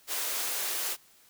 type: high-pass noise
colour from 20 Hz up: white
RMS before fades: -32 dBFS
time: 0.07-0.97 s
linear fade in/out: 50 ms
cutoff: 340 Hz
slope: 24 dB/octave
effects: white hiss -60 dBFS RMS until 1.29 s